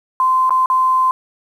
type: tone with dropouts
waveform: sine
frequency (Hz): 1035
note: C6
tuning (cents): -19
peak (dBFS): -11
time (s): 0.2-1.11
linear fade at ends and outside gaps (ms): 1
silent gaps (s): 0.495-0.506 / 0.659-0.7
effects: 7-bit